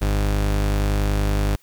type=tone pair together; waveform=45% pulse; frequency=50.65 / 101.3 Hz; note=G#1 / G#2; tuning=-43 / -43 cents; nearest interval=octave; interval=1200 cents; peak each=-19 / -26 dBFS; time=0.01-1.56 s; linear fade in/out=10 ms; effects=white hiss -58 dBFS RMS until 1.62 s